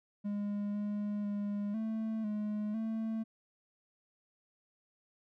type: tone with pitch steps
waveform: triangle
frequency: 204.8 / 206.9 / 204.5 / 221 / 210.4 / 222.4 Hz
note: G#3 / G#3 / G#3 / A3 / G#3 / A3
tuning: -24 / -6 / -26 / +8 / +23 / +19 cents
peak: -31 dBFS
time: 0.24-3.24 s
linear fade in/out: 20 ms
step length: 500 ms
effects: none